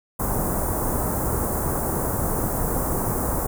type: band-stop noise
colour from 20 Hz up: pink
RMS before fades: -24 dBFS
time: 0.19-3.47 s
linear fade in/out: 10 ms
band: 1200 to 9000 Hz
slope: 24 dB/octave
effects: none